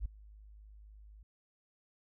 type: tone with ADSR envelope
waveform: sine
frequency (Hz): 51.91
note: G#1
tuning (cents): 0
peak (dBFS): -30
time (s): 0-1.23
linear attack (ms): 53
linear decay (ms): 7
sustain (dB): -22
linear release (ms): 4
effects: none